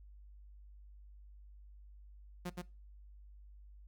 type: tone with echo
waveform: sawtooth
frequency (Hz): 178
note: F3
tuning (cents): +33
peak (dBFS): -34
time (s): 2.45-2.5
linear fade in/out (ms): 10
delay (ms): 120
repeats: 1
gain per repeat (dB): -2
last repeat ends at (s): 2.62
effects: noise-tail reverb RT60 0.3 s tail -22 dB re dry + added 50 Hz sine -53 dBFS peak until 3.87 s